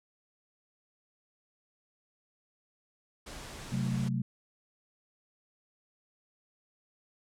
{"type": "low-pass noise", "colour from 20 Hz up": "pink", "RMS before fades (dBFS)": -45, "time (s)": [3.26, 4.09], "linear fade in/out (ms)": 10, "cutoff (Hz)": 9700, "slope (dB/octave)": 24}
{"type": "chord", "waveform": "sine", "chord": "F# diminished", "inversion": "second", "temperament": "equal", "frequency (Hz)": [130.81, 185, 220], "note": ["C3", "F#3", "A3"], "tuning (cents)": [0, 0, 0], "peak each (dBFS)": [-31, -34, -35], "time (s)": [3.72, 4.22], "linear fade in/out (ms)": 5}
{"effects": []}